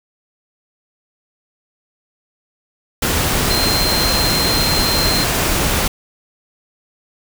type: tone in noise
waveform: sine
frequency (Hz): 4152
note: C8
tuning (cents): -14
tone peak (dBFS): -18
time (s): 3.5-5.24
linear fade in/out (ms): 5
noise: pink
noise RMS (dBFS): -17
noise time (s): 3.02-5.88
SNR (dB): -4
effects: none